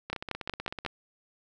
two click trains, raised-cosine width 0.3 ms, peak -14 / -20 dBFS, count 5 / 13, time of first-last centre 0.13-0.863 / 0.1-0.85 s, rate 5.46 / 16 Hz, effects none

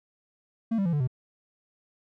triangle tone with pitch steps, 226.6 / 196.13 / 169.76 / 146.93 / 127.17 Hz, A#3 / G3 / F3 / D3 / C3, -49 / +1 / -49 / +1 / -49 cents, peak -21 dBFS, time 0.71-1.075 s, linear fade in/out 10 ms, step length 73 ms, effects none

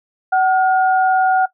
sine tone pair together, 753 / 1429.7 Hz, F#5 / F6, +30 / +40 cents, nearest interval major seventh, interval 1110 cents, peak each -12 / -18 dBFS, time 0.32-1.46 s, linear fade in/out 10 ms, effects noise-tail reverb RT60 0.1 s tail -18 dB re dry

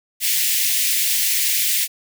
white high-pass noise, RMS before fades -19 dBFS, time 0.2-1.88 s, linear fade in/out 50 ms, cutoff 1900 Hz, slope 48 dB/octave, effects none

